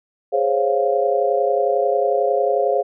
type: chord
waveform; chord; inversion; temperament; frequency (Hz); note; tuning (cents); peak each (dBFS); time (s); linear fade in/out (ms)
sine; Db major seventh; second; equal; 415.3 / 523.3 / 554.4 / 698.5; Ab4 / C5 / Db5 / F5; 0 / 0 / 0 / 0; -21; 0.32-2.83; 20
effects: none